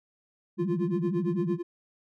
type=tone with vibrato; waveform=sine; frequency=180 Hz; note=F#3; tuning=47 cents flat; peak=-27 dBFS; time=0.57-1.59 s; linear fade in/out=50 ms; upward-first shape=sine; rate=13 Hz; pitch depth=230 cents each way
type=tone with tremolo; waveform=triangle; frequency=347.8 Hz; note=F4; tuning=7 cents flat; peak=-23 dBFS; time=0.58-1.63 s; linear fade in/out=20 ms; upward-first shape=sine; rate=8.8 Hz; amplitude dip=95%
effects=none